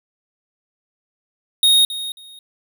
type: tone with echo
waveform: square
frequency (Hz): 3729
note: A#7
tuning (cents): 0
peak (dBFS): -11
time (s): 1.63-1.85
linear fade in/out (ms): 2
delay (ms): 270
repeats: 2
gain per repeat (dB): -14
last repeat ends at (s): 2.39
effects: none